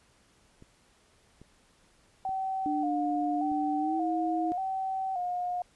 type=clicks; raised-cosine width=3 ms; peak=-37 dBFS; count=4; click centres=0.624 / 1.416 / 2.292 / 3.517 s
type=tone with vibrato; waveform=sine; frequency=740 Hz; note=F#5; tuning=in tune; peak=-29 dBFS; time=2.25-5.62 s; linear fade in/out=2 ms; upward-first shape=square; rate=0.86 Hz; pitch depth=57 cents each way
type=tone with pitch glide; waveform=sine; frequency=297.1 to 324 Hz; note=D4 to E4; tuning=+20 to -30 cents; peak=-29 dBFS; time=2.66-4.52 s; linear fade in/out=0 ms; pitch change=+150 cents; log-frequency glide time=3.78-3.97 s
effects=pink hiss -64 dBFS RMS until 5.75 s + resampled to 24000 Hz